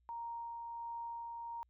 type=tone with tremolo; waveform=sine; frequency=933 Hz; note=A#5; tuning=1 cent sharp; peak=-40 dBFS; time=0.09-1.63 s; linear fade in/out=0 ms; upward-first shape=sine; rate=1.4 Hz; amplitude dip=25%; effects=added 60 Hz sine -70 dBFS peak until 1.69 s